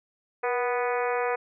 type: harmonic tone with a mistuned harmonic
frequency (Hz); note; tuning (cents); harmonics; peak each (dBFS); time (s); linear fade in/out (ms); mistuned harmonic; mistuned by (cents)
246.9; B3; 0; 2 / 3 / 4 / 5 / 6 / 7 / 8 / 9 / 10; -27 / -31 / -33 / -35 / -37 / -38 / -39 / -40 / -41; 0.43-1.36; 10; 2; -37
effects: none